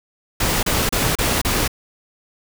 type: noise bursts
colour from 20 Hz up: pink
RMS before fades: -19 dBFS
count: 5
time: 0.4-1.678 s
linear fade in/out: 5 ms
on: 230 ms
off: 32 ms
effects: none